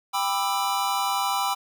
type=chord; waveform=square; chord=E minor seventh; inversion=first; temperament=just; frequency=791.1 / 988.9 / 1186.7 / 1318.5 Hz; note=G5 / B5 / D6 / E6; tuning=+16 / +2 / +18 / 0 cents; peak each=-28 / -28 / -32 / -32 dBFS; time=0.13-1.55 s; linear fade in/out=20 ms; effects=none